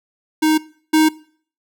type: tone pair in turn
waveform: square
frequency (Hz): 311.8 / 313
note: D#4 / D#4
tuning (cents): +4 / +10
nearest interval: unison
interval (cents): 6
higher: second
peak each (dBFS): -13 / -11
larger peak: second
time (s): 0.42-0.58 / 0.93-1.09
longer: neither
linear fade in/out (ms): 10
effects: noise-tail reverb RT60 0.5 s tail -21 dB re dry